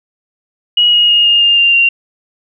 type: tone with pitch steps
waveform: sine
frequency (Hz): 2903 / 2880 / 2856 / 2833 / 2811 / 2788 / 2766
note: F#7 / F#7 / F7 / F7 / F7 / F7 / F7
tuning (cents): -34 / -47 / +38 / +24 / +11 / -4 / -17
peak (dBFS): -6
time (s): 0.77-1.89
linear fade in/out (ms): 5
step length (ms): 160
effects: none